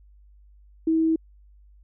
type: tone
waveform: sine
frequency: 322.5 Hz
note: E4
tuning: 38 cents flat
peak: -18 dBFS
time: 0.87-1.16 s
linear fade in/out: 5 ms
effects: added 50 Hz sine -50 dBFS peak until 1.83 s